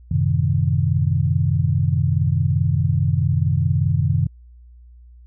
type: chord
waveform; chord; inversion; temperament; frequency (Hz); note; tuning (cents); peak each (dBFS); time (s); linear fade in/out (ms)
sine; F# diminished seventh; none; equal; 92.5 / 110 / 130.81 / 155.56; F#2 / A2 / C3 / Eb3; 0 / 0 / 0 / 0; -20 / -25 / -20 / -21; 0.11-4.27; 5
effects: added 60 Hz sine -42 dBFS peak until 5.26 s